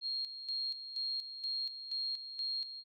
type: tone with tremolo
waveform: sine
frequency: 4246 Hz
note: C8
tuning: 25 cents sharp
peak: -34 dBFS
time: 0.01-2.84 s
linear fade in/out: 50 ms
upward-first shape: square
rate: 2.1 Hz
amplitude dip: 65%
effects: none